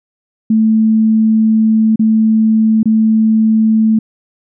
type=tone with dropouts; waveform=sine; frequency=220 Hz; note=A3; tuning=in tune; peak=-7 dBFS; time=0.5-3.99 s; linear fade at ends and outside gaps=5 ms; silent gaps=1.959-1.993 / 2.831-2.856 s; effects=none